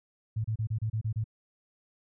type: tone bursts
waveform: sine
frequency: 110 Hz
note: A2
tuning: in tune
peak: -27 dBFS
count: 8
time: 0.36-1.242 s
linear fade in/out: 10 ms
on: 84 ms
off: 30 ms
effects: none